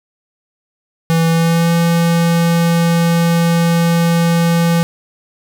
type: tone with pitch glide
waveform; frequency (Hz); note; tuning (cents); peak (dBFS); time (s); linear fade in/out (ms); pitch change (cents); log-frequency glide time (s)
square; 164.81 to 168.66; E3 to E3; 0 to +40; -11; 1.1-4.83; 0; +40; 1.29-1.71
effects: none